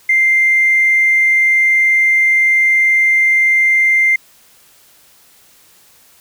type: tone with tanh clipping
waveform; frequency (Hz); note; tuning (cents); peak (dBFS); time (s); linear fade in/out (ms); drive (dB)
triangle; 2093; C7; 0; -8; 0.09-4.16; 5; 1
effects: white hiss -48 dBFS RMS until 6.2 s

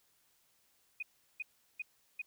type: tone bursts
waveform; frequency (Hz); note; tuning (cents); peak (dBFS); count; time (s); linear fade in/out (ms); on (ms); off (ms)
sine; 2486; D#7; -2; -36; 4; 1-2.218; 5; 27; 370
effects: white hiss -72 dBFS RMS until 2.26 s

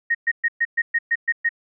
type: tone bursts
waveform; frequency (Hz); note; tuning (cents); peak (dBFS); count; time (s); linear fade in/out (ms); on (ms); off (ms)
sine; 1864.7; A#6; 0; -16; 9; 0.1-1.492; 10; 48; 120
effects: none

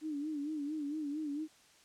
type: tone with vibrato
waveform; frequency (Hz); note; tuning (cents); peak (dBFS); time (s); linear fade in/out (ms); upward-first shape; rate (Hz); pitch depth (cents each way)
sine; 298; D4; +25; -35; 0.01-1.48; 50; sine; 4.4; 93
effects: white hiss -63 dBFS RMS until 1.84 s + low-pass 8000 Hz 12 dB/octave

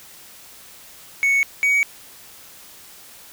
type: tone pair in turn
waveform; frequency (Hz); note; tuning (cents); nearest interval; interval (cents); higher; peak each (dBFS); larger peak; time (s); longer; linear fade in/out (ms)
triangle; 2217 / 2252; C#7 / C#7; 0 / +27; unison; 27; second; -13; neither; 1.23-1.43 / 1.63-1.83; neither; 0
effects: white hiss -44 dBFS RMS until 3.32 s

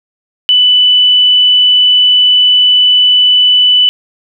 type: tone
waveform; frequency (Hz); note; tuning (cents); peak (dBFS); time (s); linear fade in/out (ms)
sine; 2986; F#7; +15; -4; 0.49-3.89; 0
effects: none

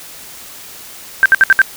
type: tone bursts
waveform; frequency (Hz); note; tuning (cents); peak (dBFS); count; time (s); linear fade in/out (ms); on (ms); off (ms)
sine; 1568; G6; 0; -3; 5; 1.23-1.617; 0; 27; 63
effects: white hiss -34 dBFS RMS until 1.76 s

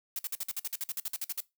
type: noise bursts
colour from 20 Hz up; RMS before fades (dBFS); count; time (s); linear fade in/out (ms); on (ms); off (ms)
blue; -34; 16; 0.16-1.405; 2; 30; 51
effects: noise-tail reverb RT60 0.2 s tail -20 dB re dry

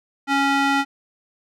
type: tone with band-pass filter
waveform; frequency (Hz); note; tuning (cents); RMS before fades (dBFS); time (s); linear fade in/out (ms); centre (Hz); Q
square; 277.2; C#4; 0; -19; 0.27-0.85; 50; 1500; 0.78
effects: none

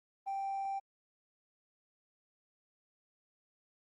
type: tone with hard clipping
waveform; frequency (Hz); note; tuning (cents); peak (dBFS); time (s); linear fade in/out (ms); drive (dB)
triangle; 784; G5; 0; -34; 0.26-0.8; 20; 2
effects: Opus 24 kbps

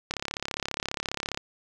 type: click train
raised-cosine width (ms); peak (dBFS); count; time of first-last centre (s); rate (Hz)
0.2; -12; 45; 0.11-1.374; 34.8
effects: none

